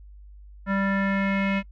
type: tone with low-pass filter sweep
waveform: square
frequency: 196 Hz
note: G3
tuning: in tune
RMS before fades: -24 dBFS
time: 0.66-1.63 s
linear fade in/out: 50 ms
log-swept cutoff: 1600 to 2400 Hz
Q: 4.3
effects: noise-tail reverb RT60 0.1 s tail -26 dB re dry + added 50 Hz sine -43 dBFS peak until 1.71 s